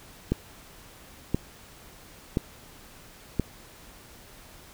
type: click train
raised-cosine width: 3 ms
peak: -10 dBFS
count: 4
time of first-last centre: 0.32-3.397 s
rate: 0.975 Hz
effects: pink hiss -50 dBFS RMS until 4.73 s

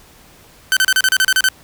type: tone bursts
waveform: sawtooth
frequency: 1533 Hz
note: G6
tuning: 39 cents flat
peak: -7 dBFS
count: 10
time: 0.72-1.487 s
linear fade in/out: 0 ms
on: 47 ms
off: 33 ms
effects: pink hiss -46 dBFS RMS until 1.63 s

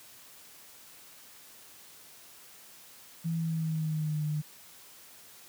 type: tone with pitch glide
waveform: sine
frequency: 164.81 to 151.13 Hz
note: E3 to D3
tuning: 0 to +50 cents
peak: -28 dBFS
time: 3.24-4.42 s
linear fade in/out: 20 ms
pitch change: -150 cents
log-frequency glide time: 3.36-4.24 s
effects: white hiss -53 dBFS RMS until 5.48 s + high-pass 80 Hz 12 dB/octave

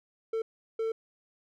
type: tone bursts at uneven times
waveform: triangle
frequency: 448 Hz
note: A4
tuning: 31 cents sharp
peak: -26 dBFS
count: 2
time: 0.33-0.42 / 0.79-0.92 s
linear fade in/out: 5 ms
effects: none

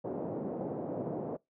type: band-pass noise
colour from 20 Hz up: white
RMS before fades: -37 dBFS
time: 0.04-1.37 s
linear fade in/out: 10 ms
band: 130 to 600 Hz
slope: 24 dB/octave
effects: noise-tail reverb RT60 0.2 s tail -25 dB re dry

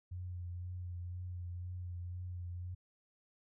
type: tone with vibrato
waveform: sine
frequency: 89 Hz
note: F2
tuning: 33 cents sharp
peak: -40 dBFS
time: 0.11-2.75 s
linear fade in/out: 10 ms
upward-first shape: triangle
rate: 2 Hz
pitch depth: 28 cents each way
effects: none

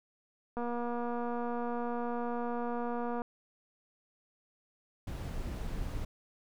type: click train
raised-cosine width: 1 ms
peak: -24 dBFS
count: 634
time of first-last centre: 0.57-3.219 s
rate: 239 Hz
type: noise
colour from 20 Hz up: brown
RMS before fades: -37 dBFS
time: 5.07-6.05 s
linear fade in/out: 5 ms
effects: none

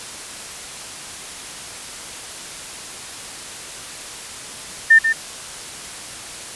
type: tone with echo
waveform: sine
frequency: 1800 Hz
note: A6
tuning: 39 cents sharp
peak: -6 dBFS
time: 4.9-4.99 s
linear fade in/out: 10 ms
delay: 140 ms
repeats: 1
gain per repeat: -8 dB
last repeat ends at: 5.13 s
effects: white hiss -33 dBFS RMS until 6.55 s + resampled to 24000 Hz

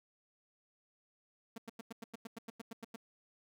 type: tone bursts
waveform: sawtooth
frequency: 227.3 Hz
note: A#3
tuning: 43 cents flat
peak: -39 dBFS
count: 13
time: 1.56-2.961 s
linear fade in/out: 5 ms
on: 21 ms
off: 94 ms
effects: none

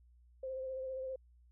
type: tone with vibrato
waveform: sine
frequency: 523.3 Hz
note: C5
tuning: in tune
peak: -38 dBFS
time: 0.43-1.16 s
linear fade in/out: 5 ms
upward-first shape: sine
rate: 15 Hz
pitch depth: 24 cents each way
effects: added 60 Hz sine -61 dBFS peak until 1.51 s

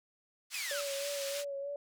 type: band-pass noise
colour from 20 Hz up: white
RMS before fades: -41 dBFS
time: 0.5-1.45 s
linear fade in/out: 50 ms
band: 1700 to 7300 Hz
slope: 12 dB/octave
type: linear sweep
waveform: sawtooth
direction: down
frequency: 2606 to 1249 Hz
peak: -35 dBFS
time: 0.54-0.81 s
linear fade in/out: 2 ms
type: tone with vibrato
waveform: sine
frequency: 563 Hz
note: C#5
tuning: 27 cents sharp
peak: -36 dBFS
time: 0.71-1.76 s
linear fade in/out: 2 ms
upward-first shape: sine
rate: 3.2 Hz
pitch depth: 32 cents each way
effects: none

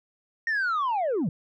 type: linear sweep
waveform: sine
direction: down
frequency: 1864.7 to 134.1 Hz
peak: -21 dBFS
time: 0.47-1.29 s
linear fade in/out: 2 ms
effects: tanh soft clip ceiling -22 dBFS

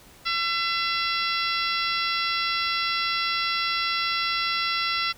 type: harmonic tone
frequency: 675 Hz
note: E5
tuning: 41 cents sharp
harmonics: 2 / 3 / 4 / 5 / 6 / 7 / 8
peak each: -28 / -30 / -31 / -32 / -33 / -33 / -34 dBFS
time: 0.25-5.13 s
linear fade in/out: 20 ms
effects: pink hiss -51 dBFS RMS until 5.17 s

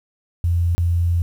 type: tone with dropouts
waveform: sine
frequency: 85.9 Hz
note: F2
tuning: 28 cents flat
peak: -15 dBFS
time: 0.44-1.22 s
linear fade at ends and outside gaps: 0 ms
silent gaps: 0.75-0.78 s
effects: 8-bit

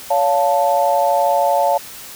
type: chord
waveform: sine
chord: Db augmented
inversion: none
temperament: equal with one note detuned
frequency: 566 / 698.5 / 880 Hz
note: Db5 / F5 / A5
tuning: +36 / 0 / 0 cents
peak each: -17 dBFS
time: 0.1-1.78 s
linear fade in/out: 10 ms
effects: white hiss -35 dBFS RMS until 2.15 s

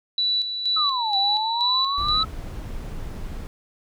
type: tone with tremolo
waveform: sine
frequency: 3951 Hz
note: B7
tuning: in tune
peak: -19 dBFS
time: 0.18-2.23 s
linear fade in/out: 2 ms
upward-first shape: square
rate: 2.1 Hz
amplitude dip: 55%
type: exponential two-way sweep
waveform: sine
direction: down then up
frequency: 1303 to 775 to 1303 Hz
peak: -23 dBFS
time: 0.76-2.25 s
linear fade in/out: 10 ms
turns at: 1.17 s
type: noise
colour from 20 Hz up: brown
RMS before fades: -32 dBFS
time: 1.98-3.47 s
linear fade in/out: 0 ms
effects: none

